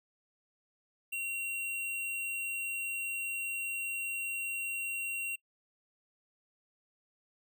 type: tone with sample-and-hold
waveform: sine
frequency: 2745 Hz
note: F7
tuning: 31 cents flat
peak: -33 dBFS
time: 1.12-5.36 s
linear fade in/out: 10 ms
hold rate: 11025 Hz
effects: noise-tail reverb RT60 0.1 s tail -23 dB re dry